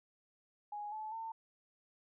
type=tone with pitch steps; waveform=sine; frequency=830.6 / 864.9 / 900.6 Hz; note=G#5 / A5 / A5; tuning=0 / -30 / +40 cents; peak=-40 dBFS; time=0.72-1.32 s; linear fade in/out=5 ms; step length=200 ms; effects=none